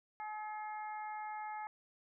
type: harmonic tone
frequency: 426.2 Hz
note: G#4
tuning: 45 cents sharp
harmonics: 2 / 3 / 4 / 5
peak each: -41 / -51 / -54 / -52 dBFS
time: 0.2-1.67 s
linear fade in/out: 0 ms
effects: none